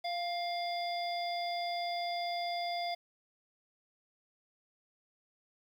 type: harmonic tone with a mistuned harmonic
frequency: 695 Hz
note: F5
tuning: 9 cents flat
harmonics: 1 / 3 / 5 / 7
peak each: -34 / -43 / -44 / -43 dBFS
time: 0.04-2.95 s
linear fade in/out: 10 ms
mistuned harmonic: 3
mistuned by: +20 cents
effects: 10-bit